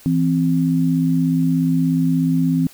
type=tone pair together; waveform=sine; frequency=164.81 / 261.6 Hz; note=E3 / C4; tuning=0 / 0 cents; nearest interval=minor sixth; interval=800 cents; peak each=-17 / -17 dBFS; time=0.06-2.67 s; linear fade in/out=0 ms; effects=white hiss -46 dBFS RMS until 2.73 s